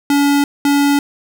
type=tone pair in turn; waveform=square; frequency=284.6 / 284.6 Hz; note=C#4 / C#4; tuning=+46 / +46 cents; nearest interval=unison; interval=0 cents; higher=neither; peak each=-11 dBFS; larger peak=neither; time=0.1-0.44 / 0.65-0.99 s; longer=neither; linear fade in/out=2 ms; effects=none